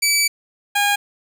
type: tone pair in turn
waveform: 15% pulse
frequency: 2300 / 814.9 Hz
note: D7 / G#5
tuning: -37 / -33 cents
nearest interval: octave + tritone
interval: 1796 cents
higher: first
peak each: -8 / -9 dBFS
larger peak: first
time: 0.02-0.28 / 0.75-0.96 s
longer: first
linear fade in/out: 10 ms
effects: none